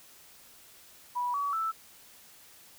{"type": "tone with pitch steps", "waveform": "sine", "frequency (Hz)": [978, 1136.5, 1320.6], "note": ["B5", "C#6", "E6"], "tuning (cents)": [-17, 43, 3], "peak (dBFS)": -28, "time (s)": [1.15, 1.72], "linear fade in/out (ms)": 20, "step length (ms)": 190, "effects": ["white hiss -55 dBFS RMS until 2.78 s"]}